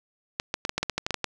clicks, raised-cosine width 0.2 ms, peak -9 dBFS, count 12, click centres 0.399 / 0.541 / 0.651 / 0.694 / 0.78 / 0.83 / 0.897 / 0.98 / 1.065 / 1.107 / 1.143 / 1.243 s, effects none

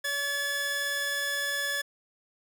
sawtooth tone pair together, 565.9 / 1717 Hz, C#5 / A6, +36 / -43 cents, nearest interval octave + perfect fifth, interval 1921 cents, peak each -34 / -25 dBFS, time 0.04-1.82 s, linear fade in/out 10 ms, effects none

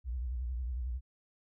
sine tone with vibrato, 61.74 Hz, B1, in tune, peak -33 dBFS, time 0.04-1.01 s, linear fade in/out 50 ms, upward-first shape triangle, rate 11 Hz, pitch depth 160 cents each way, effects none

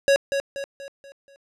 square tone with echo, 554.4 Hz, C#5, in tune, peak -15 dBFS, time 0.08-0.16 s, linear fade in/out 0 ms, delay 240 ms, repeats 5, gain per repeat -7 dB, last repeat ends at 1.36 s, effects low-pass 8000 Hz 12 dB/octave

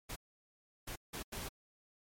pink noise bursts at uneven times, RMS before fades -43 dBFS, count 4, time 0.09-0.16 / 0.87-0.96 / 1.13-1.23 / 1.32-1.49 s, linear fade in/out 10 ms, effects MP3 64 kbps

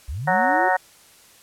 sine linear sweep, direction up, 52.9 to 378.6 Hz, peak -26 dBFS, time 0.08-0.69 s, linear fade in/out 10 ms
harmonic tone, 185 Hz, F#3, in tune, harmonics 3 / 4 / 5 / 6 / 7 / 8 / 9 / 10, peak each -25 / -20 / -23 / -34 / -33 / -26 / -36 / -24 dBFS, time 0.27-0.77 s, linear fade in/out 10 ms
effects white hiss -51 dBFS RMS until 1.42 s + low-pass 12000 Hz 12 dB/octave

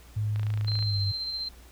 sine tone with pitch glide, 106 to 98.9 Hz, G#2 to G2, +36 to +16 cents, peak -25 dBFS, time 0.16-1.12 s, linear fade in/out 10 ms, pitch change -120 cents, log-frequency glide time 0.82-1 s
click train, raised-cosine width 0.3 ms, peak -26 dBFS, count 14, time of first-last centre 0.36-0.826 s, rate 27.9 Hz
sine tone with tremolo, 4127 Hz, C8, 25 cents flat, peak -29 dBFS, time 0.67-1.49 s, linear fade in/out 10 ms, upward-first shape square, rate 15 Hz, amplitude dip 25%
effects added 60 Hz sine -49 dBFS peak until 1.71 s + pink hiss -55 dBFS RMS until 1.71 s

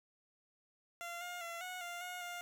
15% pulse tone with pitch steps, 689 / 709 / 679 / 731 / 698 / 720 / 704 Hz, F5 / F5 / F5 / F#5 / F5 / F#5 / F5, -24 / +26 / -49 / -21 / -1 / -47 / +14 cents, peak -36 dBFS, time 1.01-2.41 s, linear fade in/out 0 ms, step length 200 ms, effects none

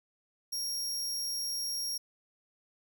sawtooth tone, 5588 Hz, F8, in tune, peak -30 dBFS, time 0.52-1.98 s, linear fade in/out 10 ms, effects none

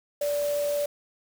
sine tone in noise, 581 Hz, D5, 19 cents flat, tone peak -24 dBFS, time 0.21-0.86 s, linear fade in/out 5 ms, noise white, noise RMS -39 dBFS, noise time 0.21-0.86 s, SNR +12 dB, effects none

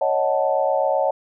sine chord, D# half-diminished seventh, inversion third, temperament equal, 554.4 / 622.3 / 740 / 880 Hz, C#5 / D#5 / F#5 / A5, 0 / 0 / 0 / 0 cents, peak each -21 / -22 / -24 / -25 dBFS, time 0.01-1.11 s, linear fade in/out 5 ms, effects none

